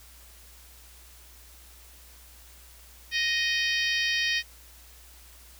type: harmonic tone with a mistuned harmonic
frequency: 622.3 Hz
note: D#5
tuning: in tune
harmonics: 3 / 4 / 5 / 6 / 7 / 8 / 9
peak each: -28 / -30 / -32 / -34 / -35 / -36 / -37 dBFS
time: 3.11-4.43 s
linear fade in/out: 50 ms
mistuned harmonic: 7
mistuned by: +49 cents
effects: added 60 Hz sine -52 dBFS peak until 5.59 s + white hiss -53 dBFS RMS until 5.59 s